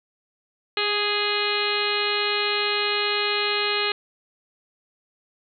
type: harmonic tone with a mistuned harmonic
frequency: 415.3 Hz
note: G#4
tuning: in tune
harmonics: 1 / 2 / 3 / 4 / 5 / 6 / 7 / 8 / 9 / 10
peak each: -28 / -34 / -30 / -32 / -31 / -29 / -30 / -33 / -33 / -29 dBFS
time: 0.77-3.92 s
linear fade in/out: 2 ms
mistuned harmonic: 1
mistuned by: -20 cents
effects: none